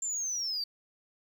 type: linear sweep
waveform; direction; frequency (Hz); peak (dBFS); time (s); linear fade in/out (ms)
sine; down; 7350 to 4574; -29; 0.02-0.64; 5
effects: tanh soft clip ceiling -28 dBFS + 10-bit